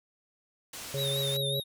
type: low-pass noise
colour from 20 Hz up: white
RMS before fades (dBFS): -42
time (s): 0.73-1.37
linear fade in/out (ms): 5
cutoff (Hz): 10000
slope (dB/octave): 12
type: harmonic tone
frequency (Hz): 138.5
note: C#3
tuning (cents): -1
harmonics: 1 / 3 / 4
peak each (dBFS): -33 / -37 / -35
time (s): 0.94-1.6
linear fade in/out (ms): 2
type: tone with vibrato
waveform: square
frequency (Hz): 3729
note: A#7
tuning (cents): 0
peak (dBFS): -31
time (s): 0.96-1.64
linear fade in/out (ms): 50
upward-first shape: triangle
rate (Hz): 5.3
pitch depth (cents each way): 84
effects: none